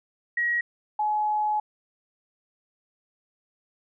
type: tone pair in turn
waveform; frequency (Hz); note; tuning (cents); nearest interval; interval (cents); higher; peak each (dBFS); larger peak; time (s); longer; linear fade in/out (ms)
sine; 1902 / 847.2; A#6 / G#5; +34 / +34; octave + major second; 1400; first; -22; neither; 0.37-0.61 / 0.99-1.6; second; 5
effects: none